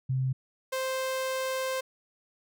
sine / sawtooth tone pair in turn, 130.81 / 523.2 Hz, C3 / C5, 0 / 0 cents, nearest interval 2 octaves, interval 2400 cents, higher second, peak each -25 dBFS, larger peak neither, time 0.09-0.33 / 0.72-1.81 s, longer second, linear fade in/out 10 ms, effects none

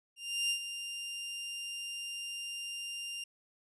sawtooth tone with ADSR envelope, 2794 Hz, F7, in tune, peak -25 dBFS, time 0.16-3.24 s, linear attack 340 ms, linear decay 87 ms, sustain -10 dB, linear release 4 ms, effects resampled to 24000 Hz

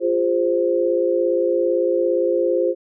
sine chord, F minor, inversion none, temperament equal with one note detuned, 349.2 / 406.8 / 523.3 Hz, F4 / Ab4 / C5, 0 / -36 / 0 cents, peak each -20 / -23 / -19 dBFS, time 0-2.75 s, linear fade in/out 50 ms, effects none

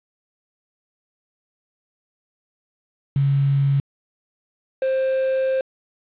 sine / triangle tone pair in turn, 139 / 527.1 Hz, C#3 / C5, +5 / +13 cents, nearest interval octave + major seventh, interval 2308 cents, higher second, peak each -15 / -16 dBFS, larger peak first, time 3.16-3.8 / 4.82-5.61 s, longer second, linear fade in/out 2 ms, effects resampled to 8000 Hz + 7-bit

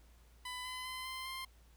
15% pulse tone with pitch steps, 1000 / 1012.8 / 1025.7 / 1038.9 / 1052.1 Hz, B5 / B5 / C6 / C6 / C6, +21 / +43 / -35 / -13 / +9 cents, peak -35 dBFS, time 0.45-1.45 s, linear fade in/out 5 ms, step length 200 ms, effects added 58 Hz sine -60 dBFS peak until 1.76 s + pink hiss -69 dBFS RMS until 1.76 s

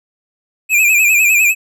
square tone with vibrato, 2480 Hz, D#7, 6 cents flat, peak -9 dBFS, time 0.69-1.55 s, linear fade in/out 50 ms, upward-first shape sine, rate 9.9 Hz, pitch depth 91 cents each way, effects none

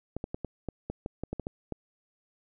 clicks, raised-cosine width 2 ms, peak -20 dBFS, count 12, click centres 0.166 / 0.241 / 0.345 / 0.447 / 0.687 / 0.9 / 1.061 / 1.236 / 1.33 / 1.397 / 1.469 / 1.723 s, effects none

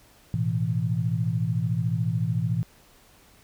sine chord, A suspended second, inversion none, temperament just, 110 / 123.75 / 165 Hz, A2 / B2 / E3, 0 / +4 / +2 cents, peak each -27 dBFS, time 0.34-2.63 s, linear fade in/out 0 ms, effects pink hiss -56 dBFS RMS until 3.43 s

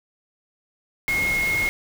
sine tone in noise, 2157 Hz, C#7, 48 cents flat, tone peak -20 dBFS, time 1.08-1.69 s, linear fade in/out 0 ms, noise pink, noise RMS -31 dBFS, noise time 1.08-1.69 s, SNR +8 dB, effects none

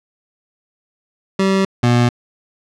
25% pulse tone pair in turn, 192.9 / 120.92 Hz, G3 / B2, -28 / -36 cents, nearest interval minor sixth, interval 808 cents, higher first, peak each -9 / -7 dBFS, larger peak second, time 1.39-1.65 / 1.83-2.09 s, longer neither, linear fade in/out 5 ms, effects low-pass 6000 Hz 12 dB/octave

